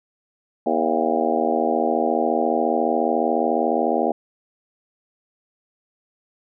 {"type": "harmonic tone with a mistuned harmonic", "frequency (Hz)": 79.8, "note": "D#2", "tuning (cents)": 44, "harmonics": [3, 4, 5, 6, 7, 8, 9, 10], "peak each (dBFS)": [-26, -26, -26, -26, -26, -26, -26, -26], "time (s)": [0.66, 4.12], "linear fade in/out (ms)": 5, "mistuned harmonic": 8, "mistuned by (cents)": 68, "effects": []}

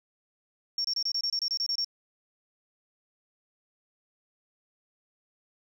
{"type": "tone bursts", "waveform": "sine", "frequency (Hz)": 5500, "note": "F8", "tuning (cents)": -27, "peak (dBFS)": -26, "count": 12, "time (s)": [0.78, 1.846], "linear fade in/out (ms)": 2, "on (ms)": 65, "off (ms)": 26, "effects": ["9-bit"]}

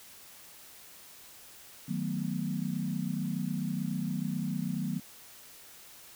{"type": "chord", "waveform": "sine", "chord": "B dominant seventh", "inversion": "first", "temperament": "equal", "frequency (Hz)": [155.56, 185, 220, 246.9], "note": ["D#3", "F#3", "A3", "B3"], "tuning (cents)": [0, 0, 0, 0], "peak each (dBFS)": [-36, -34, -37, -37], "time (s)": [1.88, 5], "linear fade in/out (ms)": 10, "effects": ["white hiss -52 dBFS RMS until 6.15 s"]}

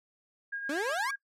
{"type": "tone with tremolo", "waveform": "sine", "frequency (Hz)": 1627, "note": "G#6", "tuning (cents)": -36, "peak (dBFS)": -32, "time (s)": [0.52, 1.16], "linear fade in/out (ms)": 10, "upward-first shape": "triangle", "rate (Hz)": 8.5, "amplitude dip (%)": 50}
{"type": "exponential sweep", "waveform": "30% pulse", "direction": "up", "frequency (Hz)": [269.1, 1177], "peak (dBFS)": -28, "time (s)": [0.69, 1.11], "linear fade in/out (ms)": 5}
{"type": "tone with exponential decay", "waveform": "15% pulse", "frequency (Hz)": 440, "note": "A4", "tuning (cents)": 0, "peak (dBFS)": -35, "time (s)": [0.89, 1.01], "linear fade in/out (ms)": 2, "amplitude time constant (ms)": 24}
{"effects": ["noise-tail reverb RT60 0.1 s tail -19 dB re dry", "low-pass 11000 Hz 12 dB/octave"]}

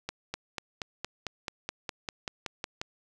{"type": "accelerating click train", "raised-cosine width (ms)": 0.2, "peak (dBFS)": -16, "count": 14, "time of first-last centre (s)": [0.09, 2.815], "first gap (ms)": 250, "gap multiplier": 0.97, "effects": []}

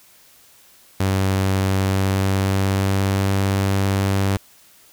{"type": "tone with pitch glide", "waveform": "sawtooth", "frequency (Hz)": [96, 97.68], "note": ["G2", "G2"], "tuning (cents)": [-36, -6], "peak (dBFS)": -13, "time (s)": [1, 4.37], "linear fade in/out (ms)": 5, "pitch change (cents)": 30, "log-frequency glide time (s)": [1.71, 3.31], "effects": ["white hiss -51 dBFS RMS until 4.92 s"]}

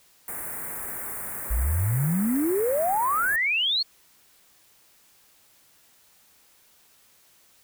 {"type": "band-stop noise", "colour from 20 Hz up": "white", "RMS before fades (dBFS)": -34, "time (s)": [0.28, 3.36], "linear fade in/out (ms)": 2, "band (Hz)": [2100, 8400], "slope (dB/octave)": 48}
{"type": "exponential sweep", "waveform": "sine", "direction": "up", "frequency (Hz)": [52.2, 4433], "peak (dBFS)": -21, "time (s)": [1.5, 3.83], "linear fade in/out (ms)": 10}
{"effects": ["white hiss -59 dBFS RMS until 7.63 s"]}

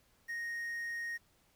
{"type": "tone with quantisation", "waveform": "triangle", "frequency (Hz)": 1864.7, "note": "A#6", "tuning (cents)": 0, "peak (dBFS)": -35, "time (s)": [0.28, 1.18], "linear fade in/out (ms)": 20, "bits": 10, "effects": ["pink hiss -70 dBFS RMS until 1.55 s"]}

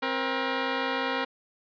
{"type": "tone pair together", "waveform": "10% pulse", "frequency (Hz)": [265.2, 475.6], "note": ["C4", "A#4"], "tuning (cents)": [23, 35], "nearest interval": "minor seventh", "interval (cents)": 1012, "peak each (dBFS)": -21, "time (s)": [0.02, 1.25], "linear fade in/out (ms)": 10, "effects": ["resampled to 11025 Hz"]}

